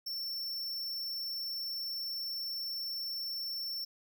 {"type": "tone", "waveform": "square", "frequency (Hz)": 5410, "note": "E8", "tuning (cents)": 44, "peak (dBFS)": -36, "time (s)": [0.06, 3.85], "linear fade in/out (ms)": 10, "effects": []}